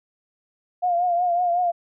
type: tone with vibrato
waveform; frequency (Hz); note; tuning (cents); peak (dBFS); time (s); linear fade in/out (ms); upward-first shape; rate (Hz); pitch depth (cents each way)
sine; 705; F5; +16; -18; 0.82-1.72; 20; triangle; 5.4; 61
effects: none